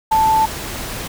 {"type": "tone in noise", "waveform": "sine", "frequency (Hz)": 880, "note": "A5", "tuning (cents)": 0, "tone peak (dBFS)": -11, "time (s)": [0.11, 0.46], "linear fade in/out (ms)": 10, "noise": "pink", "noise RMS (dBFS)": -27, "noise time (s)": [0.11, 1.08], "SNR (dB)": 13, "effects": []}